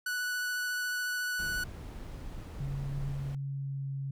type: tone with vibrato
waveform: 45% pulse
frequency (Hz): 1480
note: F#6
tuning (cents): 0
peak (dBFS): -31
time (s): 0.06-1.64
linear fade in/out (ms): 5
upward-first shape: triangle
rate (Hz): 14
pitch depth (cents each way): 13
type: noise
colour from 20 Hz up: brown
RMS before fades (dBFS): -41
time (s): 1.39-3.35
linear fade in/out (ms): 2
type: tone with pitch glide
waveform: sine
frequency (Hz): 138.59 to 137.08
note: C#3 to C#3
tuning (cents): 0 to -19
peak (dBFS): -33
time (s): 2.6-4.11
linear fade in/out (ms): 5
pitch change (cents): -19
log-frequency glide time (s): 3.32-3.88
effects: none